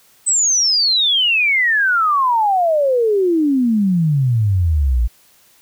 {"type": "exponential sweep", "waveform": "sine", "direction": "down", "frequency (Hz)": [8180, 54.8], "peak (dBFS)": -12, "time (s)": [0.26, 5.08], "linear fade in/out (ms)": 20, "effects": ["white hiss -52 dBFS RMS until 5.61 s"]}